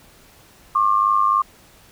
sine tone pair together, 1079 / 1182.3 Hz, C#6 / D6, -47 / +11 cents, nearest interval major second, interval 158 cents, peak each -17 dBFS, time 0.75-1.42 s, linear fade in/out 5 ms, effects pink hiss -50 dBFS RMS until 1.91 s

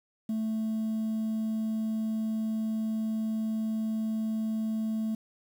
sine tone, 220 Hz, A3, in tune, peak -25 dBFS, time 0.29-5.15 s, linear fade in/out 5 ms, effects tanh soft clip ceiling -27 dBFS + 9-bit

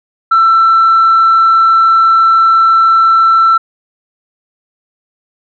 sine tone, 1337 Hz, E6, 24 cents sharp, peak -3 dBFS, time 0.31-3.58 s, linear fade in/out 10 ms, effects tanh soft clip ceiling -2 dBFS

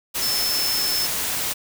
sine tone in noise, 5274 Hz, E8, in tune, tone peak -22 dBFS, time 0.21-1.07 s, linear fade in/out 20 ms, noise white, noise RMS -25 dBFS, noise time 0.14-1.54 s, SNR 0 dB, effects none

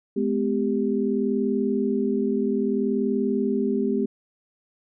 sine tone cluster, 211.6 / 252.2 / 395.5 Hz, G#3 / B3 / G4, +33 / +36 / +15 cents, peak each -25 dBFS, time 0.16-4.06 s, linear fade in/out 10 ms, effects none

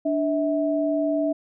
sine tone pair together, 293.7 / 646.9 Hz, D4 / E5, 0 / -33 cents, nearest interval octave + major second, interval 1367 cents, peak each -23 dBFS, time 0.05-1.33 s, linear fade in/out 10 ms, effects none

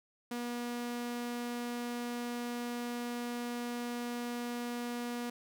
sawtooth tone, 240.6 Hz, B3, 45 cents flat, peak -32 dBFS, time 0.31-5.3 s, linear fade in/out 5 ms, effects none

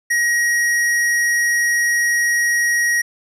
sine tone with hard clipping, 1894 Hz, A#6, 27 cents sharp, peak -16 dBFS, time 0.1-3.02 s, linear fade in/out 10 ms, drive 15 dB, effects resampled to 32000 Hz

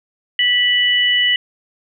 sine tone pair together, 1960.2 / 2960 Hz, B6 / F#7, -13 / 0 cents, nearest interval perfect fifth, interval 713 cents, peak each -16 / -14 dBFS, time 0.39-1.36 s, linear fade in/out 2 ms, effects none

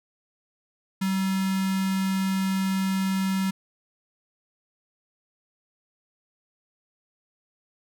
square tone with notch filter, 191.3 Hz, G3, 42 cents flat, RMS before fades -25 dBFS, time 1.01-3.51 s, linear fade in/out 10 ms, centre 560 Hz, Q 1.4, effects none

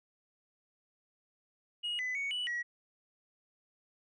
sine tone with pitch steps, 2886 / 2007 / 2229 / 2957 / 1918 Hz, F#7 / B6 / C#7 / F#7 / A#6, -44 / +27 / +9 / -2 / +49 cents, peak -31 dBFS, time 1.83-2.63 s, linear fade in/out 20 ms, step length 160 ms, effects tanh soft clip ceiling -31 dBFS

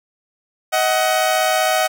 sawtooth tone pair together, 631 / 746.6 Hz, D#5 / F#5, +24 / +15 cents, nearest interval minor third, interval 291 cents, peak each -14 dBFS, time 0.72-1.88 s, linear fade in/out 20 ms, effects none

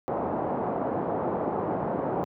white low-pass noise, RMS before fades -28 dBFS, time 0.08-2.24 s, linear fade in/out 0 ms, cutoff 840 Hz, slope 24 dB/octave, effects high-pass 150 Hz 12 dB/octave

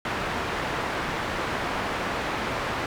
white low-pass noise, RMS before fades -29 dBFS, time 0.05-2.86 s, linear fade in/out 2 ms, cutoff 1600 Hz, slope 12 dB/octave, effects none

